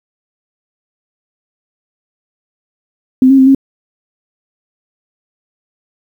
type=tone with pitch steps; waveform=sine; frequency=258.8 / 270.4 / 263 / 270.4 Hz; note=C4 / C#4 / C4 / C#4; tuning=-19 / -43 / +9 / -43 cents; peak=-3 dBFS; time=3.22-3.548 s; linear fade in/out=2 ms; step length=82 ms; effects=7-bit